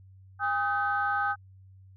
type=tone cluster; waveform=sine; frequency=811 / 1260 / 1534 Hz; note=G#5 / D#6 / G6; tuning=-41 / +21 / -38 cents; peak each=-29 dBFS; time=0.39-1.36 s; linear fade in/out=50 ms; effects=tanh soft clip ceiling -16 dBFS + added 95 Hz sine -50 dBFS peak until 1.96 s